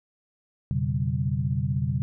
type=tone cluster; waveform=sine; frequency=86.4 / 124.2 / 140.2 / 191.4 Hz; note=F2 / B2 / C#3 / G3; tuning=-18 / +10 / +20 / -41 cents; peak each=-31 / -27 / -27 / -32 dBFS; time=0.71-2.02 s; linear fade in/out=0 ms; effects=none